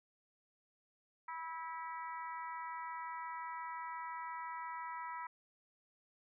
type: harmonic tone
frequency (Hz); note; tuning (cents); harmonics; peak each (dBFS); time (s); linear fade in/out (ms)
325.7; E4; -21; 3 / 4 / 5 / 6 / 7; -43 / -48 / -57 / -51 / -58; 1.28-5.27; 5
effects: none